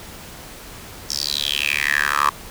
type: tone with high-pass filter sweep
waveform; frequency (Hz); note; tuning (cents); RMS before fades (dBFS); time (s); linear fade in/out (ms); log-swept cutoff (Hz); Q
10% pulse; 71.9; D2; -36; -21; 1.09-2.3; 10; 5600 to 1100; 6.7
effects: pink hiss -38 dBFS RMS until 2.5 s